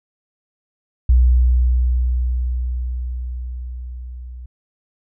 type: tone with level ramp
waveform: sine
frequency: 61.74 Hz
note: B1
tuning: in tune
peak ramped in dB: -8 to -31 dBFS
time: 1.09-4.46 s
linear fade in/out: 5 ms
effects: none